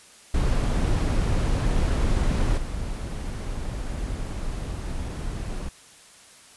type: noise with level steps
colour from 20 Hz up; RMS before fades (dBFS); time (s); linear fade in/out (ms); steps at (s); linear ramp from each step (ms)
brown; -22 / -30; 0.34-5.69; 5; 2.57; 10
effects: white hiss -50 dBFS RMS until 6.56 s + resampled to 24000 Hz